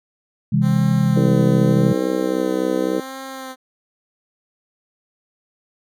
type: chord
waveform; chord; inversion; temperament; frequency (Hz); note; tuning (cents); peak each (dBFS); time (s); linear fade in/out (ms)
sine; C augmented; none; just; 130.81 / 163.52 / 204.4; C3 / E3 / G#3; 0 / -14 / -27; -18; 0.52-1.93; 10
type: tone with vibrato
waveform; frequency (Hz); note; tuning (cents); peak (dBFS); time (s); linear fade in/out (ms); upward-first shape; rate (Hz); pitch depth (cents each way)
10% pulse; 260; C4; -11; -22; 0.61-3.56; 50; sine; 0.86; 43
type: harmonic tone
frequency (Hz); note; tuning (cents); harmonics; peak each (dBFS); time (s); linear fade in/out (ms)
63.7; C2; -46; 3 / 4 / 5 / 6 / 7 / 8 / 9; -28 / -29 / -22 / -30 / -24 / -24 / -32; 1.16-3; 5
effects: none